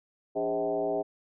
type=tone with frequency modulation; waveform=sine; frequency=523.3 Hz; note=C5; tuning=in tune; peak=-26 dBFS; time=0.35-1.03 s; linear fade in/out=20 ms; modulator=117 Hz; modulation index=1.8; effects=none